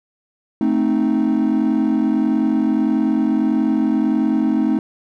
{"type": "chord", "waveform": "triangle", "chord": "A diminished", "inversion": "none", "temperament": "equal", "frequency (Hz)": [220, 261.6, 311.1], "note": ["A3", "C4", "Eb4"], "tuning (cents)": [0, 0, 0], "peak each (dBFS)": -16, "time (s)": [0.61, 4.79], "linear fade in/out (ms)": 2, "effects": ["tanh soft clip ceiling -8 dBFS"]}